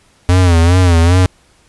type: tone with vibrato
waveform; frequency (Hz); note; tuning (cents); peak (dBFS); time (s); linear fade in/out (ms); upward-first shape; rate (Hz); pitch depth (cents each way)
square; 87.31; F2; 0; -7; 0.29-1.26; 0; sine; 2.5; 100
effects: pink hiss -51 dBFS RMS until 1.68 s + resampled to 24000 Hz